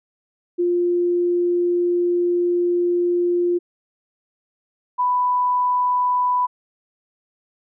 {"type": "tone pair in turn", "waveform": "sine", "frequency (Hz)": [350.8, 992.2], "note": ["F4", "B5"], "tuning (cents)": [8, 8], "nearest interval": "octave + tritone", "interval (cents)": 1800, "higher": "second", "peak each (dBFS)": -16, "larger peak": "neither", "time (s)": [[0.58, 3.59], [4.98, 6.47]], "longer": "first", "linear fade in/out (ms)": 20, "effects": []}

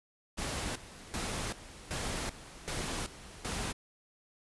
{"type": "noise with tremolo", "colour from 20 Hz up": "pink", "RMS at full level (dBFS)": -36, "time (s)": [0.37, 3.73], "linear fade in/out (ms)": 20, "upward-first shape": "square", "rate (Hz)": 1.3, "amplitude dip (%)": 80, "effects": ["resampled to 24000 Hz"]}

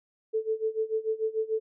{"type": "tone with tremolo", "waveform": "sine", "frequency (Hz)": 440, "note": "A4", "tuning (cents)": 0, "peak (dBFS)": -23, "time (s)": [0.33, 1.6], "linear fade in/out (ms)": 20, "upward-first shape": "sine", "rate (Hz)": 6.8, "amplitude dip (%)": 90, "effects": []}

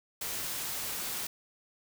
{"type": "noise", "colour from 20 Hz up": "white", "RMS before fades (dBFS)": -36, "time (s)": [0.21, 1.27], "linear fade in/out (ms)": 5, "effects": []}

